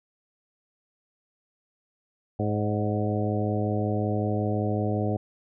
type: harmonic tone with a mistuned harmonic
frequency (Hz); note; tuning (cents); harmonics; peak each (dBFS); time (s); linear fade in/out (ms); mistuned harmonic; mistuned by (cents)
105.4; G#2; +26; 1 / 2 / 3 / 4 / 5 / 6 / 7; -27 / -30 / -32 / -33 / -34 / -35 / -35; 2.39-5.17; 5; 6; -36
effects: none